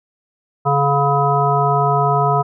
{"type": "harmonic tone", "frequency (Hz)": 141.3, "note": "C#3", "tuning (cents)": 34, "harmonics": [1, 3, 5, 7, 9], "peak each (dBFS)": [-18, -21, -18, -19, -20], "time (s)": [0.65, 2.43], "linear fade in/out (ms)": 20, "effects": []}